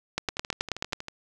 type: two click trains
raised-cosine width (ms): 0.2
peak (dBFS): -19 / -9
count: 11 / 8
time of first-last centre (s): 0.29-1.084 / 0.18-0.932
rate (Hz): 12.6 / 9.31
effects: none